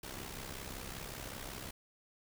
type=noise with amplitude modulation; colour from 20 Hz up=pink; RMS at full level=-42 dBFS; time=0.03-1.71 s; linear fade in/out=5 ms; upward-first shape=sine; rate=65.3 Hz; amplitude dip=65%; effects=none